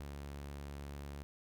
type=tone; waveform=sawtooth; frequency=71 Hz; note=C#2; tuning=42 cents sharp; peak=-40 dBFS; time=0-1.23 s; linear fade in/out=0 ms; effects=none